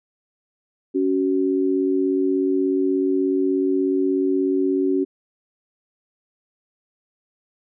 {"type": "tone pair together", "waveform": "sine", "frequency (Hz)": [279.4, 376], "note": ["C#4", "F#4"], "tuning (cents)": [14, 28], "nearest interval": "perfect fourth", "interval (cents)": 514, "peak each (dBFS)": -20, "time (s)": [0.94, 5.05], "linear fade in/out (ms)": 20, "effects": []}